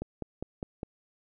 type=click train; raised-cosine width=2 ms; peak=-21 dBFS; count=5; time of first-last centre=0.02-0.831 s; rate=4.93 Hz; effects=none